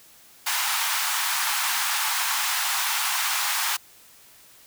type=high-pass noise; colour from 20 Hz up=pink; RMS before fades=-25 dBFS; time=0.46-3.77 s; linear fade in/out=10 ms; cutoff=830 Hz; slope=48 dB/octave; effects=white hiss -52 dBFS RMS until 4.66 s

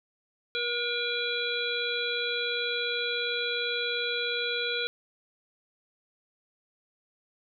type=harmonic tone with a mistuned harmonic; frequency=478.6 Hz; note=A#4; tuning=46 cents sharp; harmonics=1 / 3 / 5 / 7 / 8; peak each=-34 / -34 / -34 / -34 / -34 dBFS; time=0.55-4.87 s; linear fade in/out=0 ms; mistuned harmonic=8; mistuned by=+58 cents; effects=none

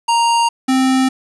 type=tone pair in turn; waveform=square; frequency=932.3 / 261.6 Hz; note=A#5 / C4; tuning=0 / 0 cents; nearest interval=octave + minor seventh; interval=2200 cents; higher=first; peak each=-12 dBFS; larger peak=neither; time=0.08-0.49 / 0.68-1.09 s; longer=neither; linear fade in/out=10 ms; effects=resampled to 24000 Hz + 7-bit

